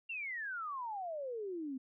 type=exponential sweep; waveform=sine; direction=down; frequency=2794 to 252.9 Hz; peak=-38 dBFS; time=0.09-1.78 s; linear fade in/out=10 ms; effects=none